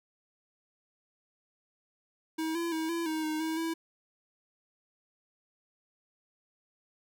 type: tone with pitch steps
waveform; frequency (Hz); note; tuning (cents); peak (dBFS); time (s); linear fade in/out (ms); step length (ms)
square; 319.3 / 338.2 / 319.7 / 336.8 / 315.1 / 310.5 / 319.7 / 327.9; D#4 / E4 / D#4 / E4 / D#4 / D#4 / D#4 / E4; +45 / +44 / +47 / +37 / +22 / -3 / +47 / -9; -31; 2.38-3.74; 10; 170
effects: none